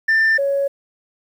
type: tone pair in turn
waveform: sine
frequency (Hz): 1785 / 556.9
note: A6 / C#5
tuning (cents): +24 / +8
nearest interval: octave + minor sixth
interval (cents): 2016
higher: first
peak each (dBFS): -10 / -15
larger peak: first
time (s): 0.08-0.38 / 0.38-0.68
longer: neither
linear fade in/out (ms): 10
effects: tanh soft clip ceiling -11 dBFS + 8-bit